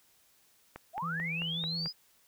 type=click train; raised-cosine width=0.5 ms; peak=-27 dBFS; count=6; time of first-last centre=0.76-1.859 s; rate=4.55 Hz
type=linear sweep; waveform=sine; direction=up; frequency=620 to 5070 Hz; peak=-33 dBFS; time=0.93-1.93 s; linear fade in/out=50 ms
type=tone with vibrato; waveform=triangle; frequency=165.5 Hz; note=E3; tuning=7 cents sharp; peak=-35 dBFS; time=1.02-1.88 s; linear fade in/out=10 ms; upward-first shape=triangle; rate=5.7 Hz; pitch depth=35 cents each way
effects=white hiss -66 dBFS RMS until 2.27 s